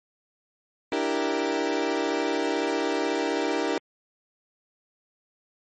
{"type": "chord", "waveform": "30% pulse", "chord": "E half-diminished seventh", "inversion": "third", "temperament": "equal", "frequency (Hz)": [293.7, 329.6, 392, 466.2], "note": ["D4", "E4", "G4", "Bb4"], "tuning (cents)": [0, 0, 0, 0], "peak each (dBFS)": -27, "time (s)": [0.92, 3.78], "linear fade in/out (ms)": 2, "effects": ["low-pass 6000 Hz 12 dB/octave", "MP3 32 kbps"]}